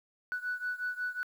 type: beating tone pair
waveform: sine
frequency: 1480 / 1485.5 Hz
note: F#6 / F#6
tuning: 0 / +6 cents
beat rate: 5.5 Hz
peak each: -34 / -36 dBFS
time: 0.32-1.23 s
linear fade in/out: 0 ms
effects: tanh soft clip ceiling -27 dBFS + 10-bit